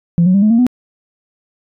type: tone with pitch steps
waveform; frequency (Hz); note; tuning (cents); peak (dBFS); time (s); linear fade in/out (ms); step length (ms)
sine; 170.6 / 183.9 / 198.24 / 213.7 / 230.4 / 248.3; F3 / F#3 / G3 / G#3 / A#3 / B3; -40 / -10 / +20 / +50 / -20 / +9; -6; 0.18-0.666; 0; 81
effects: tanh soft clip ceiling -4 dBFS